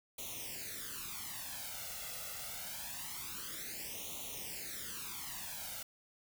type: noise with flanger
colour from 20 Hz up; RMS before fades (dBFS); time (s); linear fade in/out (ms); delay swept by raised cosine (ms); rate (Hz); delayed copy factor
white; -44; 0.18-5.83; 5; 0.3 to 1.5; 0.25; +0.9
effects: none